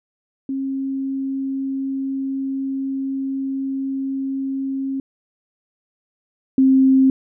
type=tone pair in turn; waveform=sine; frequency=269.6 / 265 Hz; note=C#4 / C4; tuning=-48 / +22 cents; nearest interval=unison; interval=30 cents; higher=first; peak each=-21 / -10 dBFS; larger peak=second; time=0.49-5 / 6.58-7.1 s; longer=first; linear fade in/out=2 ms; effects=none